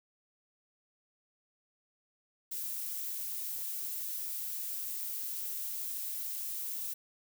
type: noise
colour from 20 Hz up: violet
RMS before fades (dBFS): -38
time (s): 2.51-6.94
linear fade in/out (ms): 10
effects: none